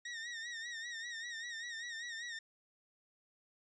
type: tone with vibrato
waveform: sawtooth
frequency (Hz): 1864.7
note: A#6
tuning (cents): 0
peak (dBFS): -38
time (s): 0.05-2.39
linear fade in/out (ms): 5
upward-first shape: sine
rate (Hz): 5.1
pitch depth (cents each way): 70
effects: resampled to 16000 Hz